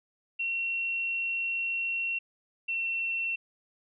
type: tone pair in turn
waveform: sine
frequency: 2727 / 2708 Hz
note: F7 / E7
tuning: -42 / +46 cents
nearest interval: unison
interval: 12 cents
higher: first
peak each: -28 dBFS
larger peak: neither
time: 0.39-2.19 / 2.68-3.36 s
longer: first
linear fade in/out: 10 ms
effects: none